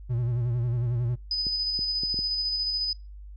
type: tone with vibrato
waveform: triangle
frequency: 120.1 Hz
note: B2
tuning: 48 cents flat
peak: -22 dBFS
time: 0.09-1.16 s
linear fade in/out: 20 ms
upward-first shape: sine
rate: 11 Hz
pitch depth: 70 cents each way
type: tone with tremolo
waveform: sine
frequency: 5000 Hz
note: D#8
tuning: 8 cents sharp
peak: -24 dBFS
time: 1.31-2.93 s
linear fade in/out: 2 ms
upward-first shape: square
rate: 14 Hz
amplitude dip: 25%
type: clicks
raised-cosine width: 3 ms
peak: -25 dBFS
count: 5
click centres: 1.468 / 1.791 / 2.035 / 2.143 / 2.19 s
effects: noise-tail reverb RT60 0.3 s tail -26 dB re dry + added 50 Hz sine -40 dBFS peak until 3.36 s